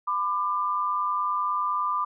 sine tone pair together, 1003 / 1192.8 Hz, B5 / D6, +26 / +27 cents, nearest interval minor third, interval 301 cents, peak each -28 / -25 dBFS, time 0.07-2.05 s, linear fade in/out 10 ms, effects none

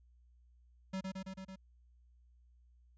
square tone with echo, 190 Hz, F#3, 46 cents sharp, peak -37 dBFS, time 0.93-1.01 s, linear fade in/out 10 ms, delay 110 ms, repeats 5, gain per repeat -2 dB, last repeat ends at 1.56 s, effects added 60 Hz sine -62 dBFS peak until 2.97 s + resampled to 16000 Hz

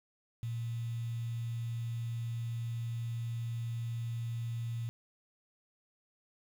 sine tone with quantisation, 116.54 Hz, A#2, in tune, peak -34 dBFS, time 0.43-4.89 s, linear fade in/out 0 ms, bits 9, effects none

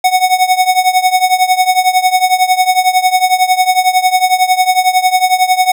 square tone with tremolo, 740 Hz, F#5, in tune, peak -5 dBFS, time 0.04-5.72 s, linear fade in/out 5 ms, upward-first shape triangle, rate 11 Hz, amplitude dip 90%, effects none

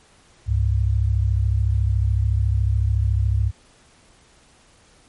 sine tone pair together, 67.52 / 101.4 Hz, C#2 / G#2, -45 / -41 cents, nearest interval perfect fifth, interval 704 cents, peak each -19 dBFS, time 0.46-3.52 s, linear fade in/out 50 ms, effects pink hiss -54 dBFS RMS until 5.08 s + MP3 48 kbps

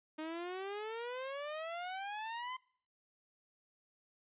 sawtooth exponential sweep, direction up, 307.5 to 1040 Hz, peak -36 dBFS, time 0.18-2.57 s, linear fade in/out 10 ms, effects noise-tail reverb RT60 0.6 s tail -26 dB re dry + resampled to 8000 Hz

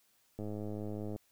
click train, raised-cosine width 2 ms, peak -28 dBFS, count 82, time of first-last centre 0.39-1.161 s, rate 105 Hz, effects white hiss -71 dBFS RMS until 1.31 s

